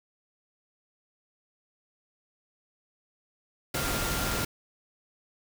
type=tone in noise; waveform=sine; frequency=1393 Hz; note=F6; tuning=5 cents flat; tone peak=-37 dBFS; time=3.74-4.45 s; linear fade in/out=5 ms; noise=pink; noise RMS=-30 dBFS; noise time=3.74-4.45 s; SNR=-10 dB; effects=none